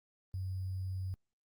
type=tone with sample-and-hold; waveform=sine; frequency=93.7 Hz; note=F#2; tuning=22 cents sharp; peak=-35 dBFS; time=0.34-1.14 s; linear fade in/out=0 ms; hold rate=4900 Hz; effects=Opus 32 kbps

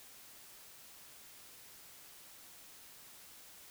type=silence; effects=white hiss -56 dBFS RMS until 3.7 s

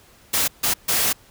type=noise bursts at uneven times; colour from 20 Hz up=white; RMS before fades=-20 dBFS; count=3; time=0.33-0.48 / 0.63-0.74 / 0.88-1.13 s; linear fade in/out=10 ms; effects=pink hiss -52 dBFS RMS until 1.3 s

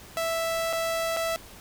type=tone with dropouts; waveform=sawtooth; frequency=659.3 Hz; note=E5; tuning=in tune; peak=-22 dBFS; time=0.17-1.36 s; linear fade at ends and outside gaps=0 ms; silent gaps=0.728-0.732 / 1.165-1.169 s; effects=pink hiss -47 dBFS RMS until 1.6 s

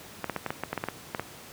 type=clicks; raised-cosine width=0.5 ms; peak=-14 dBFS; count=12; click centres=0.243 / 0.297 / 0.363 / 0.463 / 0.505 / 0.636 / 0.73 / 0.777 / 0.839 / 0.886 / 1.148 / 1.196 s; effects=pink hiss -46 dBFS RMS until 1.52 s + high-pass 100 Hz 12 dB/octave

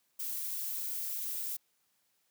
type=noise; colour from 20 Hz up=violet; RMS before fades=-37 dBFS; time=0.19-1.57 s; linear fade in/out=10 ms; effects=white hiss -75 dBFS RMS until 2.3 s + high-pass 80 Hz 12 dB/octave

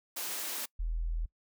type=high-pass noise; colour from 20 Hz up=white; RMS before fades=-37 dBFS; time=0.16-0.66 s; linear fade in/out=10 ms; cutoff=250 Hz; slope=24 dB/octave
type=tone; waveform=sine; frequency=40.99 Hz; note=E1; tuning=9 cents flat; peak=-30 dBFS; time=0.79-1.26 s; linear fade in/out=10 ms
effects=noise-tail reverb RT60 0.1 s tail -24 dB re dry

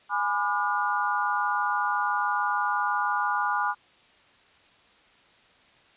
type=chord; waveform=sine; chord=G# diminished seventh; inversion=none; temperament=just; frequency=830.6 / 996.7 / 1196.1 / 1435.3 Hz; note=G#5 / B5 / D6 / F6; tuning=0 / +16 / +31 / +47 cents; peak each=-29 dBFS; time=0.09-3.75 s; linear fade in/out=50 ms; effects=white hiss -58 dBFS RMS until 5.96 s + resampled to 8000 Hz

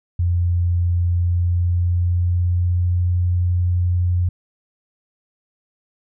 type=tone with pitch glide; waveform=sine; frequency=87.3 to 88.83 Hz; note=F2 to F2; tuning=0 to +30 cents; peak=-15 dBFS; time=0.19-4.29 s; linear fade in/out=5 ms; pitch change=+30 cents; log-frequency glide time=1.07-3.14 s; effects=none

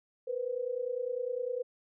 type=tone pair together; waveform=sine; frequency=478.1 / 508 Hz; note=A#4 / B4; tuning=+44 / +49 cents; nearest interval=minor second; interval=105 cents; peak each=-35 / -34 dBFS; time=0.27-1.63 s; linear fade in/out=10 ms; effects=none

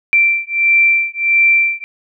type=beating tone pair; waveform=sine; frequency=2349 / 2350.5 Hz; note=D7 / D7; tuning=0 / +1 cents; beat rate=1.5 Hz; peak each=-13 dBFS; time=0.13-1.84 s; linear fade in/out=0 ms; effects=none

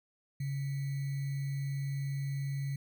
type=tone with sample-and-hold; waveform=sine; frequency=138.59 Hz; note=C#3; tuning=in tune; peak=-32 dBFS; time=0.4-2.76 s; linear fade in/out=5 ms; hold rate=2100 Hz; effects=none

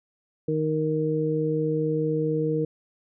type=harmonic tone; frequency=155.56 Hz; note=D#3; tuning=in tune; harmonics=1 / 2 / 3; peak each=-27 / -28 / -25 dBFS; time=0.48-2.65 s; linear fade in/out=5 ms; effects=none

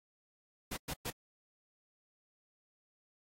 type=noise bursts; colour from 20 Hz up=pink; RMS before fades=-39 dBFS; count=3; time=0.71-1.107 s; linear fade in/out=10 ms; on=59 ms; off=110 ms; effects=AAC 48 kbps

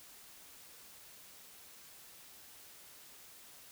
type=silence; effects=white hiss -56 dBFS RMS until 3.71 s

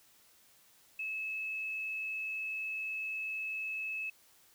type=tone; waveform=sine; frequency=2596 Hz; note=E7; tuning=27 cents flat; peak=-35 dBFS; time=0.99-4.1 s; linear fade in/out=5 ms; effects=white hiss -64 dBFS RMS until 4.54 s

